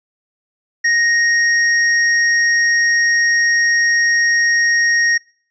sine tone with hard clipping, 1868 Hz, A#6, 3 cents sharp, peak -13 dBFS, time 0.84-5.18 s, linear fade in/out 10 ms, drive 18 dB, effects noise-tail reverb RT60 0.5 s tail -25 dB re dry + resampled to 16000 Hz

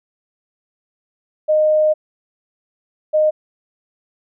sine tone pair in turn, 616 / 616 Hz, D#5 / D#5, -17 / -17 cents, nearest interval unison, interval 0 cents, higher neither, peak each -11 dBFS, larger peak neither, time 1.48-1.94 / 3.13-3.31 s, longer first, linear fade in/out 20 ms, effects none

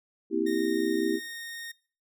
sine chord, C dominant seventh, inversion third, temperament just, 235.5 / 261.6 / 327 / 392.4 Hz, Bb3 / C4 / E4 / G4, +18 / 0 / -14 / +2 cents, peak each -33 / -33 / -27 / -29 dBFS, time 0.3-1.2 s, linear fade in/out 50 ms
sawtooth tone, 1851 Hz, A#6, 13 cents flat, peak -34 dBFS, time 0.46-1.72 s, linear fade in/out 10 ms
effects noise-tail reverb RT60 0.4 s tail -21 dB re dry

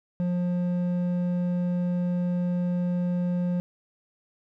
sine tone with hard clipping, 177.4 Hz, F3, 27 cents sharp, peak -25 dBFS, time 0.2-3.6 s, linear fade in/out 0 ms, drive 6 dB, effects none

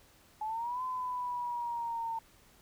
sine exponential two-way sweep, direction up then down, 848 to 1024 to 905 Hz, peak -33 dBFS, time 0.41-2.19 s, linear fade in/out 5 ms, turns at 0.83 s, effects pink hiss -62 dBFS RMS until 2.61 s

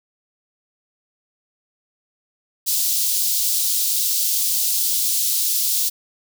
white high-pass noise, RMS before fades -20 dBFS, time 2.66-5.9 s, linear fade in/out 20 ms, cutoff 3800 Hz, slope 24 dB/octave, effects none

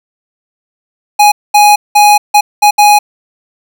square tone bursts at uneven times, 830.6 Hz, G#5, in tune, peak -3 dBFS, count 6, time 1.19-1.32 / 1.54-1.76 / 1.95-2.18 / 2.34-2.41 / 2.62-2.71 / 2.78-2.99 s, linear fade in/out 10 ms, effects none

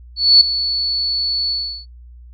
sine tone with ADSR envelope, 4435 Hz, C#8, in tune, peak -3 dBFS, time 0.16-1.86 s, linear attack 250 ms, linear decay 4 ms, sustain -13 dB, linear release 360 ms, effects noise-tail reverb RT60 0.1 s tail -24 dB re dry + added 60 Hz sine -37 dBFS peak until 2.33 s

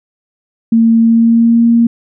sine tone with pitch glide, 227.8 to 233 Hz, A#3 to A#3, -40 to -1 cents, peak -5 dBFS, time 0.72-1.87 s, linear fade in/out 5 ms, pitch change +39 cents, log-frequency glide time 0.98-1.66 s, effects none

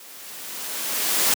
white noise with level ramp, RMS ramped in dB -44 to -18 dBFS, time 0-1.34 s, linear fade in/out 2 ms, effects high-pass 200 Hz 12 dB/octave

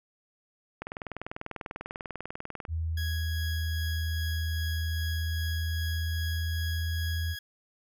click train, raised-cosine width 0.5 ms, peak -21 dBFS, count 38, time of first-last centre 0.82-2.652 s, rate 20.2 Hz
sine tone with pitch glide, 81.2 to 83 Hz, E2 to E2, -26 to +12 cents, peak -28 dBFS, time 2.68-7.36 s, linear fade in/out 50 ms, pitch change +38 cents, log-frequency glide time 4.54-7.15 s
20% pulse tone with tremolo, 1661.2 Hz, G#6, in tune, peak -31 dBFS, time 2.97-7.39 s, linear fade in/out 5 ms, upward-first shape sine, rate 2.5 Hz, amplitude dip 25%
effects none

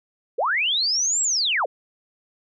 sine linear two-way sweep, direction up then down, 392 to 7730 to 392 Hz, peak -19 dBFS, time 0.38-1.66 s, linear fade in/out 10 ms, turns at 1.22 s, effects none

